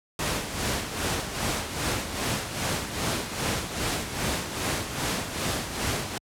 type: noise with tremolo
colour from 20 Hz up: pink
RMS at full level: -26 dBFS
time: 0.19-6.18 s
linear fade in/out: 2 ms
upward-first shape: sine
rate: 2.5 Hz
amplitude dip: 60%
effects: high-pass 60 Hz 12 dB/octave + low-pass 11000 Hz 12 dB/octave